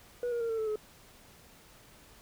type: tone with pitch steps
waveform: sine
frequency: 486 / 473.5 / 461.4 / 449.5 / 438 / 426.8 Hz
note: B4 / A#4 / A#4 / A4 / A4 / G#4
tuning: -28 / +27 / -18 / +37 / -8 / +47 cents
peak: -27 dBFS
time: 0.23-0.758 s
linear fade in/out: 2 ms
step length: 88 ms
effects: tanh soft clip ceiling -29 dBFS + pink hiss -57 dBFS RMS until 2.21 s